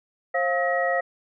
sine tone cluster, 535 / 699 / 1283 / 1902 Hz, C5 / F5 / E6 / A#6, +38 / +1 / -47 / +34 cents, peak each -25 / -25 / -32 / -26 dBFS, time 0.34-1.01 s, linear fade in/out 10 ms, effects none

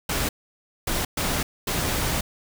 pink noise bursts at uneven times, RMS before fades -25 dBFS, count 4, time 0.09-0.29 / 0.87-1.05 / 1.17-1.43 / 1.67-2.21 s, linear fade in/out 5 ms, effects none

